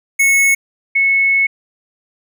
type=tone pair in turn; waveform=square / sine; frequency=2198 / 2198 Hz; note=C#7 / C#7; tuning=-15 / -15 cents; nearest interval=unison; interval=0 cents; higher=neither; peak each=-10 dBFS; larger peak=neither; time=0.19-0.55 / 0.95-1.47 s; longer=second; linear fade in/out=10 ms; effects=none